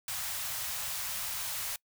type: band-stop noise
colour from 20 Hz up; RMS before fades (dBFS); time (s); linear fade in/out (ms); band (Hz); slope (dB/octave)
white; -36; 0.08-1.76; 2; 150 to 640; 24
effects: noise-tail reverb RT60 0.1 s tail -24 dB re dry